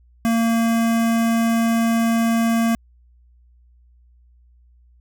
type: tone with notch filter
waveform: square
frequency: 229 Hz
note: A#3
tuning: 31 cents flat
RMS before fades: -18 dBFS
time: 0.25-2.75 s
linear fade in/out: 0 ms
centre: 4100 Hz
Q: 1.9
effects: added 60 Hz sine -50 dBFS peak until 5 s